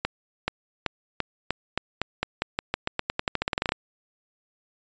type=accelerating click train; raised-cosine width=0.3 ms; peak=-8 dBFS; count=25; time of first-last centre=0.05-3.721 s; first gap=430 ms; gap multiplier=0.89; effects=resampled to 16000 Hz